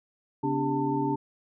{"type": "tone cluster", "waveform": "sine", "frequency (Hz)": [138.2, 251.6, 290, 396.1, 894], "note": ["C#3", "B3", "D4", "G4", "A5"], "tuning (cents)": [-5, 32, -22, 18, 27], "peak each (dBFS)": [-33, -34, -28, -32, -30], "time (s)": [0.43, 1.16], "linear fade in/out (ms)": 10, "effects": []}